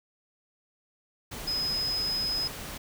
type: tone in noise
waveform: sine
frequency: 5060 Hz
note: D#8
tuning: 28 cents sharp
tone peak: -27 dBFS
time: 1.47-2.48 s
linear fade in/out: 10 ms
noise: pink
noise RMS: -39 dBFS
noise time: 1.31-2.78 s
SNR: +9 dB
effects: none

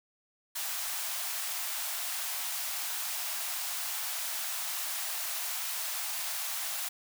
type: high-pass noise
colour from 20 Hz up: white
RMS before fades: -35 dBFS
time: 0.55-6.89 s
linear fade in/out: 10 ms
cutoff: 620 Hz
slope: 96 dB/octave
effects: none

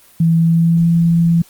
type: tone with pitch glide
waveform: sine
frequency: 165 to 168.18 Hz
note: E3 to E3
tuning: +2 to +35 cents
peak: -9 dBFS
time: 0.2-1.42 s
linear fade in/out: 5 ms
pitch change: +33 cents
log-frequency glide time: 0.37-0.86 s
effects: white hiss -47 dBFS RMS until 1.49 s + Opus 24 kbps

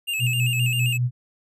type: tone with vibrato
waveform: square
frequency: 2694 Hz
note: E7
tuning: 37 cents sharp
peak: -24 dBFS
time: 0.07-0.98 s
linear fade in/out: 20 ms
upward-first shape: square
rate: 7.6 Hz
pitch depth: 67 cents each way
type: tone with tremolo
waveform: sine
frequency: 123.47 Hz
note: B2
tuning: in tune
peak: -18 dBFS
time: 0.19-1.11 s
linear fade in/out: 50 ms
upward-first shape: sine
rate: 5 Hz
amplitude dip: 50%
effects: none

